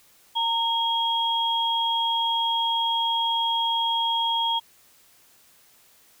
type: tone pair together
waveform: sine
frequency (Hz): 920 / 3279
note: A#5 / G#7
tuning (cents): -23 / -23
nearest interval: octave + minor seventh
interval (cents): 2200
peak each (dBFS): -24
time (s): 0.35-4.6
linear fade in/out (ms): 20
effects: white hiss -57 dBFS RMS until 6.2 s